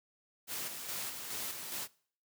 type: noise with tremolo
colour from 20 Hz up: white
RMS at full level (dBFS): -39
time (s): 0.47-1.88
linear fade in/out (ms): 50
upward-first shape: square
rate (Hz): 2.4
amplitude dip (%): 40
effects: noise-tail reverb RT60 0.5 s tail -22 dB re dry + high-pass 100 Hz 12 dB/octave